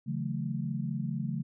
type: chord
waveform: sine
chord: F# minor seventh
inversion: second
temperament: equal with one note detuned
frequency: 140.44 / 164.81 / 185 / 220 Hz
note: C#3 / E3 / F#3 / A3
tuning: +23 / 0 / 0 / 0 cents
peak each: -34 / -37 / -38 / -36 dBFS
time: 0.06-1.43 s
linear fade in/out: 20 ms
effects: none